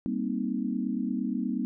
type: chord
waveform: sine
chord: C minor seventh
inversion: second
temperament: equal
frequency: 196 / 233.1 / 261.6 / 311.1 Hz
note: G3 / Bb3 / C4 / Eb4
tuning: 0 / 0 / 0 / 0 cents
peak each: -33 / -31 / -32 / -36 dBFS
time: 0.06-1.65 s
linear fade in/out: 0 ms
effects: none